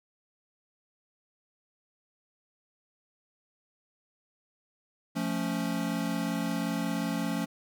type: chord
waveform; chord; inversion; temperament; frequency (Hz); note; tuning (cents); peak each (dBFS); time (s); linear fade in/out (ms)
square; F augmented; none; equal; 174.61 / 220 / 277.2; F3 / A3 / C#4; 0 / 0 / 0; -34; 5.15-7.46; 20
effects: none